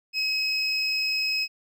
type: tone pair together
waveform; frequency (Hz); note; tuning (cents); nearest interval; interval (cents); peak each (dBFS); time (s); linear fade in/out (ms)
triangle; 2555 / 5110; D#7 / D#8; +45 / +45; octave; 1200; -25; 0.13-1.48; 50
effects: none